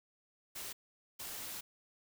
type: noise bursts at uneven times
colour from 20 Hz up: white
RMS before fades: -44 dBFS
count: 2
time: 0.55-0.73 / 1.19-1.61 s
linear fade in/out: 10 ms
effects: none